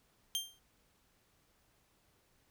sawtooth tone with exponential decay, 3173 Hz, G7, 20 cents sharp, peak -27 dBFS, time 0.35-0.59 s, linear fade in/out 0 ms, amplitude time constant 51 ms, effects pink hiss -72 dBFS RMS until 2.5 s

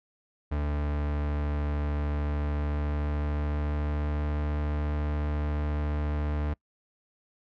40% pulse tone with pitch glide, 73.42 to 74.23 Hz, D2 to D2, 0 to +19 cents, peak -26 dBFS, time 0.51-6.54 s, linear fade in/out 10 ms, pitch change +19 cents, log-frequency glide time 2.33-4.41 s, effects noise-tail reverb RT60 0.1 s tail -26 dB re dry + low-pass 2000 Hz 12 dB/octave

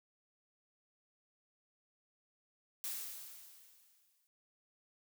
blue noise with exponential decay, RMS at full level -39 dBFS, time 2.84-4.27 s, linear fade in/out 0 ms, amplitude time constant 310 ms, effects none

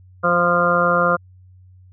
harmonic tone with a mistuned harmonic, 174.2 Hz, F3, 4 cents flat, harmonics 1 / 2 / 3 / 4 / 6 / 7 / 8, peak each -24 / -29 / -19 / -25 / -24 / -19 / -20 dBFS, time 0.23-1.17 s, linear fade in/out 20 ms, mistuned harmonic 2, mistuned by +17 cents, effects added 92 Hz sine -44 dBFS peak until 1.92 s

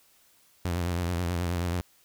sawtooth tone with vibrato, 87.31 Hz, F2, in tune, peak -23 dBFS, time 0.65-1.81 s, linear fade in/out 0 ms, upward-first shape sine, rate 9.3 Hz, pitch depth 67 cents each way, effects white hiss -62 dBFS RMS until 2.04 s

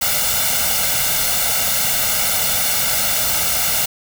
white noise with comb filter, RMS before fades -18 dBFS, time 0.01-3.86 s, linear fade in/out 10 ms, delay 1.4 ms, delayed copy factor +0.8, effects none

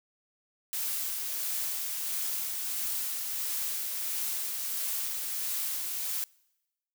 blue noise with tremolo, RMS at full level -32 dBFS, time 0.73-6.24 s, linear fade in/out 0 ms, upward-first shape sine, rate 1.5 Hz, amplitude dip 25%, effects noise-tail reverb RT60 1.0 s tail -26 dB re dry

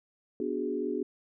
sine chord, G# half-diminished seventh, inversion first, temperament equal, 246.9 / 293.7 / 370 / 415.3 Hz, B3 / D4 / F#4 / G#4, 0 / 0 / 0 / 0 cents, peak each -36 / -35 / -34 / -34 dBFS, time 0.4-1.03 s, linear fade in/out 2 ms, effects none

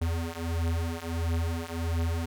square beating tone pair, 82.41 / 83.91 Hz, E2 / E2, 0 / +31 cents, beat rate 1.5 Hz, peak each -32 / -31 dBFS, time 0.01-2.26 s, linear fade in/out 10 ms, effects none

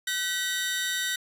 sawtooth tone cluster, 1517 / 1934 / 3693 Hz, F#6 / B6 / A#7, +43 / -37 / -17 cents, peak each -28 dBFS, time 0.07-1.16 s, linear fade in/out 5 ms, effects resampled to 32000 Hz

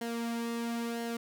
sawtooth tone with flanger, 233.1 Hz, A#3, in tune, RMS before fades -35 dBFS, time 0.01-1.17 s, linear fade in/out 5 ms, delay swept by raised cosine 0.81 to 3.01 ms, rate 0.99 Hz, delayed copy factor -0.55, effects none

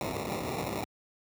violet noise with sample-and-hold, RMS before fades -34 dBFS, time 0.01-0.84 s, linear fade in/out 0 ms, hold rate 1575 Hz, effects high-pass 80 Hz 12 dB/octave

